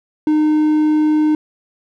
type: tone with hard clipping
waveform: triangle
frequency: 306 Hz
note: D#4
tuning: 29 cents flat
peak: -12 dBFS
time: 0.27-1.35 s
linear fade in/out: 2 ms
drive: 6 dB
effects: none